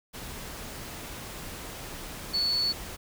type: tone in noise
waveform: sine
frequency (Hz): 4434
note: C#8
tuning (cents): 0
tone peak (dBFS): -24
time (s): 2.33-2.73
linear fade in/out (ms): 20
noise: pink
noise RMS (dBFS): -40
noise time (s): 0.13-2.97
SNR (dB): +13
effects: none